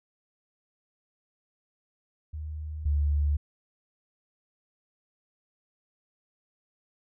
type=tone pair in turn; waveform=sine; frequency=76.7 / 73.11 Hz; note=D#2 / D2; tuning=-24 / -7 cents; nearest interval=minor second; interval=83 cents; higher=first; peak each=-33 / -22 dBFS; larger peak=second; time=2.33-2.85 / 2.85-3.37 s; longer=neither; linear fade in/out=10 ms; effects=none